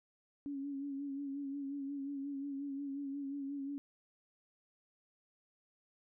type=tone with vibrato; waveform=sine; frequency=279.1 Hz; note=C#4; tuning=12 cents sharp; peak=-38 dBFS; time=0.46-3.78 s; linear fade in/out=0 ms; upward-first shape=sine; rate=5.6 Hz; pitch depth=43 cents each way; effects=none